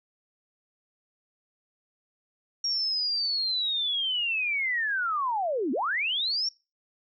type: linear two-way sweep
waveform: sine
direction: down then up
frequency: 5610 to 233.1 to 5610 Hz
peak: -25 dBFS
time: 2.64-6.49 s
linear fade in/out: 5 ms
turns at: 5.72 s
effects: noise-tail reverb RT60 0.3 s tail -25 dB re dry